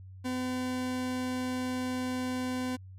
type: tone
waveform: 40% pulse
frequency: 253.7 Hz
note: B3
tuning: 47 cents sharp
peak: -30 dBFS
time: 0.24-2.77 s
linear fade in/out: 20 ms
effects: added 94 Hz sine -45 dBFS peak until 2.98 s + low-pass 12000 Hz 12 dB/octave